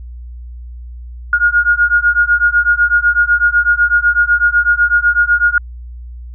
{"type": "beating tone pair", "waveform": "sine", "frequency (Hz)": [1426, 1434], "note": ["F6", "F6"], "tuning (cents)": [36, 45], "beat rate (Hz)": 8, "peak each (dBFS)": -12, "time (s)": [1.33, 5.58], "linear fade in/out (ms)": 2, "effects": ["added 60 Hz sine -27 dBFS peak until 6.34 s"]}